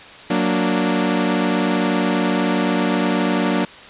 sawtooth chord, Gb augmented, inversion none, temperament equal, 185 / 233.1 / 293.7 Hz, Gb3 / Bb3 / D4, 0 / 0 / 0 cents, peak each -17 dBFS, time 0.3-3.65 s, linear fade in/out 5 ms, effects white hiss -39 dBFS RMS until 3.89 s + resampled to 8000 Hz

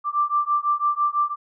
sine beating tone pair, 1174.7 / 1180.7 Hz, D6 / D6, 0 / +9 cents, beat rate 6 Hz, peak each -22 dBFS, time 0.04-1.36 s, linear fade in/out 50 ms, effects none

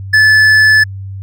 triangle tone with hard clipping, 1735 Hz, A6, 25 cents flat, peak -6 dBFS, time 0.13-0.84 s, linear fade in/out 10 ms, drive 10 dB, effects added 97 Hz sine -22 dBFS peak until 1.22 s

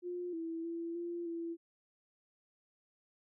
sine tone with pitch steps, 354.7 / 328.9 / 335.6 / 344.1 / 335.2 Hz, F4 / E4 / E4 / F4 / E4, +27 / -4 / +31 / -26 / +29 cents, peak -37 dBFS, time 0.02-1.57 s, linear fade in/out 50 ms, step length 310 ms, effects none

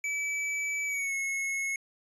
square tone with pitch glide, 2300 to 2181 Hz, D7 to C#7, -37 to -29 cents, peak -30 dBFS, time 0.04-1.76 s, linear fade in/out 2 ms, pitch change -92 cents, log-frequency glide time 0.86-1.14 s, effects resampled to 24000 Hz

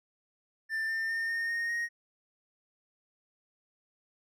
triangle tone with pitch steps, 1782 / 1799.6 / 1817.3 / 1835.3 / 1853.4 / 1871.7 Hz, A6 / A6 / A#6 / A#6 / A#6 / A#6, +22 / +39 / -45 / -27 / -10 / +7 cents, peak -28 dBFS, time 0.69-1.89 s, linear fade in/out 50 ms, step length 200 ms, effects none

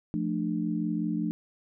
sine chord, D minor, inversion first, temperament equal with one note detuned, 174.61 / 220 / 298.5 Hz, F3 / A3 / D4, 0 / 0 / +28 cents, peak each -31 dBFS, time 0.14-1.31 s, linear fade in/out 0 ms, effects none

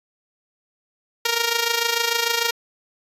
5% pulse tone with amplitude modulation, 466.2 Hz, A#4, in tune, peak -5 dBFS, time 1.25-2.51 s, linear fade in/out 5 ms, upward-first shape sine, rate 26.7 Hz, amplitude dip 65%, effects resampled to 32000 Hz

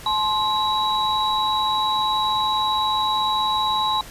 sine tone cluster, 860 / 1053 / 3897 Hz, A5 / C6 / B7, -40 / +11 / -24 cents, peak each -23 dBFS, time 0.06-4.01 s, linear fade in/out 2 ms, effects pink hiss -40 dBFS RMS until 4.1 s + resampled to 32000 Hz

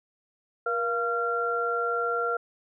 sine tone cluster, 474.3 / 690 / 1376 Hz, A#4 / F5 / F6, +30 / -21 / -26 cents, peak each -29 / -33 / -27 dBFS, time 0.66-2.37 s, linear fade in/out 5 ms, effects none

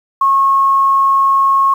sine tone, 1090 Hz, C#6, 29 cents flat, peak -8 dBFS, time 0.21-1.74 s, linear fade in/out 5 ms, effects 7-bit

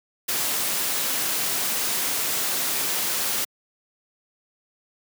white noise, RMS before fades -25 dBFS, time 0.28-3.45 s, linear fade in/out 10 ms, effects high-pass 150 Hz 12 dB/octave

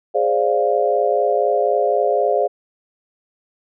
sine chord, D half-diminished seventh, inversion second, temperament equal, 415.3 / 523.3 / 587.3 / 698.5 Hz, Ab4 / C5 / D5 / F5, 0 / 0 / 0 / 0 cents, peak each -20 dBFS, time 0.14-2.48 s, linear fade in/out 20 ms, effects none

